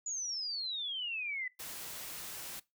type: exponential sweep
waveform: sine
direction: down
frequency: 6960 to 1975.5 Hz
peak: -35 dBFS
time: 0.06-1.48 s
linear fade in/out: 5 ms
type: noise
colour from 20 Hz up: white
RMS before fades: -44 dBFS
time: 1.59-2.6 s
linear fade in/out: 10 ms
effects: noise-tail reverb RT60 0.2 s tail -20 dB re dry